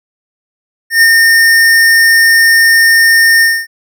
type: tone with ADSR envelope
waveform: square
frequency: 1823 Hz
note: A#6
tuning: 39 cents flat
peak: -3 dBFS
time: 0.9-3.67 s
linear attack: 120 ms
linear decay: 45 ms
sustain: -2 dB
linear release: 250 ms
effects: none